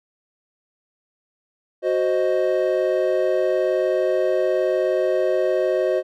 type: chord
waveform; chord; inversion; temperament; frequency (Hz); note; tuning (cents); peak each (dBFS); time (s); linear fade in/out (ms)
triangle; C diminished; second; equal; 370 / 523.3 / 622.3; Gb4 / C5 / Eb5; 0 / 0 / 0; -20; 1.82-6.03; 50
effects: none